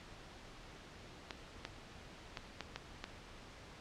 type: clicks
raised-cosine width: 0.2 ms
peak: -23 dBFS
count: 6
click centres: 1.308 / 1.651 / 2.372 / 2.607 / 2.76 / 3.041 s
effects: pink hiss -54 dBFS RMS until 3.8 s + low-pass 5000 Hz 12 dB/octave